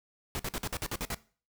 pink noise bursts, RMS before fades -34 dBFS, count 9, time 0.35-1.145 s, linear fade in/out 0 ms, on 43 ms, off 51 ms, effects noise-tail reverb RT60 0.4 s tail -19 dB re dry

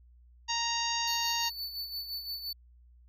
harmonic tone, 932.3 Hz, A#5, in tune, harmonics 1 / 2 / 3 / 4 / 5 / 6 / 7, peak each -34 / -39 / -37 / -38 / -35 / -40 / -38 dBFS, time 0.48-1.5 s, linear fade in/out 20 ms
square tone with tremolo, 4488 Hz, C#8, 21 cents sharp, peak -34 dBFS, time 1.07-2.53 s, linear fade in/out 5 ms, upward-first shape sine, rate 5.8 Hz, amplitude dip 60%
effects added 60 Hz sine -55 dBFS peak until 3.08 s

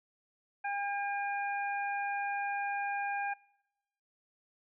harmonic tone, 806 Hz, G5, 48 cents sharp, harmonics 1 / 2 / 3, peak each -34 / -38 / -41 dBFS, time 0.64-3.34 s, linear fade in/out 10 ms, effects noise-tail reverb RT60 1.0 s tail -25 dB re dry

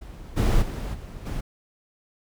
brown noise with level steps, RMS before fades -40 / -20 / -30 / -38 / -29 dBFS, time 0.01-1.41 s, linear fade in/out 10 ms, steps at 0.36 / 0.61 / 0.93 / 1.25 s, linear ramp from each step 20 ms, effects none

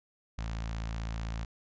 sawtooth tone with notch filter, 55.7 Hz, A1, 22 cents sharp, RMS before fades -36 dBFS, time 0.38-1.45 s, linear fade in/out 5 ms, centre 380 Hz, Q 0.79, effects resampled to 16000 Hz

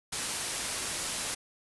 white low-pass noise, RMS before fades -35 dBFS, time 0.12-1.35 s, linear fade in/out 10 ms, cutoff 11000 Hz, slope 96 dB/octave, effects none

